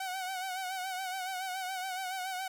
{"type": "tone with vibrato", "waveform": "sawtooth", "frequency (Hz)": 749, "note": "F#5", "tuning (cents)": 21, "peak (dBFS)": -31, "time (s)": [0, 2.48], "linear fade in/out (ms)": 5, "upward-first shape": "sine", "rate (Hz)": 7.1, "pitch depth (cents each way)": 55, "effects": []}